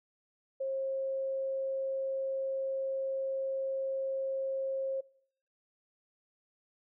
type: tone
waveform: sine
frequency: 536 Hz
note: C5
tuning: 42 cents sharp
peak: -31 dBFS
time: 0.6-5.01 s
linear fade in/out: 10 ms
effects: noise-tail reverb RT60 0.6 s tail -22 dB re dry